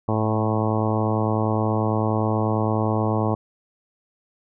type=harmonic tone with a mistuned harmonic; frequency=109.2 Hz; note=A2; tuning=13 cents flat; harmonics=1 / 2 / 3 / 4 / 5 / 6 / 7 / 8 / 9 / 10; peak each=-23 / -26 / -28 / -29 / -30 / -31 / -31 / -32 / -33 / -33 dBFS; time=0.08-3.35 s; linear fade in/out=5 ms; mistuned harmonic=1; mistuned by=-24 cents; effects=none